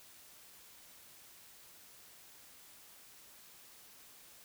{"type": "silence", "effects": ["white hiss -58 dBFS RMS until 4.44 s"]}